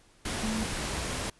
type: tone in noise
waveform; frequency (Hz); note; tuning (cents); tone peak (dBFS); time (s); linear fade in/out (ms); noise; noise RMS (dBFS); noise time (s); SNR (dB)
sine; 219.2; A3; -6; -30; 0.43-0.64; 5; pink; -33; 0.25-1.3; 0
effects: pink hiss -61 dBFS RMS until 1.39 s + resampled to 24000 Hz